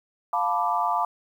sine chord, B half-diminished seventh, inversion second, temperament equal with one note detuned, 704.1 / 880 / 987.8 / 1174.7 Hz, F5 / A5 / B5 / D6, +14 / 0 / 0 / 0 cents, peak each -27 dBFS, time 0.33-1.05 s, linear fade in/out 2 ms, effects 9-bit

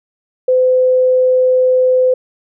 sine tone, 510 Hz, C5, 44 cents flat, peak -8 dBFS, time 0.48-2.14 s, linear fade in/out 5 ms, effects none

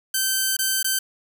5% pulse tone with dropouts, 1547 Hz, G6, 23 cents flat, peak -9 dBFS, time 0.14-0.99 s, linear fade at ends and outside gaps 5 ms, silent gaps 0.568-0.589 / 0.829-0.844 s, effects none

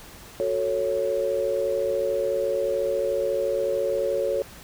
sine chord, F# minor, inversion none, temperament just, 370 / 444 / 555 Hz, F#4 / A4 / C#5, 0 / +16 / +2 cents, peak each -30 / -27 / -24 dBFS, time 0.4-4.42 s, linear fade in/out 0 ms, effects pink hiss -45 dBFS RMS until 4.63 s

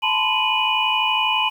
sine tone cluster, 873 / 987 / 1039 / 2476 / 2948 Hz, A5 / B5 / C6 / D#7 / F#7, -14 / -1 / -12 / -9 / -7 cents, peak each -23 / -27 / -26 / -22 / -22 dBFS, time 0.02-1.5 s, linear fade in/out 20 ms, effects 8-bit

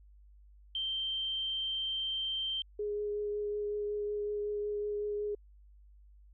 sine tone, 3136 Hz, G7, in tune, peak -32 dBFS, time 0.75-2.62 s, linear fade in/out 2 ms
sine tone with vibrato, 415.3 Hz, G#4, in tune, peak -32 dBFS, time 2.79-5.35 s, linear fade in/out 5 ms, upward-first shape triangle, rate 5.4 Hz, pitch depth 12 cents each way
effects added 50 Hz sine -55 dBFS peak until 6.33 s

